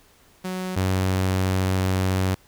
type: tone pair in turn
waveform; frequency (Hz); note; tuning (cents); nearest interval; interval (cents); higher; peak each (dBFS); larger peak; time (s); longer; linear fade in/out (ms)
sawtooth; 185 / 93.9; F#3 / F#2; 0 / +26; octave; 1174; first; -23 / -16; second; 0.44-0.76 / 0.76-2.35; second; 10
effects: pink hiss -56 dBFS RMS until 2.47 s